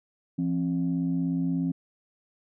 sine tone pair together, 170 / 266.8 Hz, F3 / C4, -46 / +34 cents, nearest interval minor sixth, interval 780 cents, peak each -26 dBFS, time 0.38-1.72 s, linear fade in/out 10 ms, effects tanh soft clip ceiling -18 dBFS

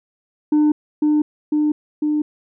sine tone with echo, 300.9 Hz, D4, 42 cents sharp, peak -9 dBFS, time 0.52-0.72 s, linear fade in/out 5 ms, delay 500 ms, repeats 3, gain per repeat -2 dB, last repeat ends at 2.22 s, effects tanh soft clip ceiling -11 dBFS

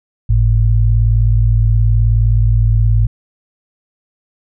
sine tone pair together, 50.93 / 110 Hz, G#1 / A2, -33 / 0 cents, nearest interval octave + minor second, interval 1333 cents, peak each -11 dBFS, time 0.29-3.07 s, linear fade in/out 10 ms, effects none

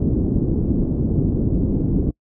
white low-pass noise, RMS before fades -19 dBFS, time 0-2.11 s, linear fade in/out 5 ms, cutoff 300 Hz, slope 24 dB/octave, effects noise-tail reverb RT60 0.1 s tail -26 dB re dry

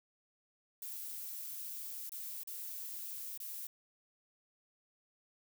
violet noise with dropouts, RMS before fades -44 dBFS, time 0.82-3.67 s, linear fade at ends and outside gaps 2 ms, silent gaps 2.094-2.119 / 2.435-2.473 / 3.376-3.401 s, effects none

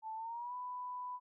sine tone with pitch glide, 880 to 993.5 Hz, A5 to B5, 0 to +10 cents, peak -40 dBFS, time 0.02-1.2 s, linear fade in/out 50 ms, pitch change +210 cents, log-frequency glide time 0.15-0.54 s, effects none

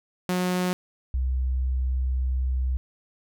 sawtooth / sine tone pair in turn, 181.3 / 64.1 Hz, F#3 / C2, -35 / -35 cents, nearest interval octave + tritone, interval 1800 cents, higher first, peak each -19 / -22 dBFS, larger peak first, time 0.29-0.73 / 1.14-2.77 s, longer second, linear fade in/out 0 ms, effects none

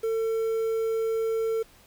triangle tone with quantisation, 450 Hz, A4, 39 cents sharp, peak -22 dBFS, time 0.03-1.63 s, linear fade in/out 10 ms, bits 8, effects pink hiss -56 dBFS RMS until 1.86 s

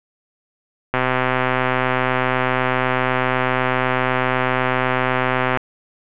click train, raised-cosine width 0.5 ms, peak -3 dBFS, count 594, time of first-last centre 0.94-5.573 s, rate 128 Hz, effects resampled to 8000 Hz + 7-bit

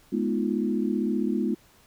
sine chord, F half-diminished seventh, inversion first, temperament equal with one note detuned, 211.4 / 246.9 / 311.1 / 349.2 Hz, Ab3 / Cb4 / Eb4 / F4, +31 / 0 / 0 / 0 cents, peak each -27 / -28 / -31 / -30 dBFS, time 0.12-1.55 s, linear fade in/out 10 ms, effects pink hiss -58 dBFS RMS until 1.86 s

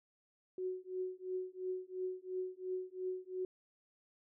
sine tone with tremolo, 370 Hz, F#4, in tune, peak -34 dBFS, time 0.58-3.45 s, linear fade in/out 2 ms, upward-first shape triangle, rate 2.9 Hz, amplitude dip 100%, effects none

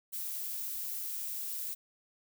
violet noise, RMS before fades -38 dBFS, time 0.12-1.75 s, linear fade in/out 20 ms, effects none

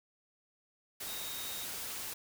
sine tone in noise, 3741 Hz, A#7, 5 cents sharp, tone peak -45 dBFS, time 1.07-1.65 s, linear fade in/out 10 ms, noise white, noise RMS -41 dBFS, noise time 1-2.14 s, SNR -7 dB, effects none

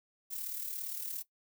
violet noise with amplitude modulation, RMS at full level -37 dBFS, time 0.3-1.23 s, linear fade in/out 20 ms, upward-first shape sine, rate 37.4 Hz, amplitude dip 55%, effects noise-tail reverb RT60 0.1 s tail -17 dB re dry

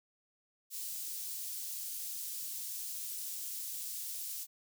white high-pass noise, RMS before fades -41 dBFS, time 0.7-4.47 s, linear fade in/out 50 ms, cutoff 5400 Hz, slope 12 dB/octave, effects none

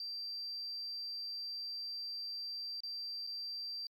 sine tone with dropouts, 4699 Hz, D8, in tune, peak -38 dBFS, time 0-3.87 s, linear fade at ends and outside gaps 2 ms, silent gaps 2.805-2.834 / 3.268-3.272 s, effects tanh soft clip ceiling -35 dBFS + MP3 64 kbps

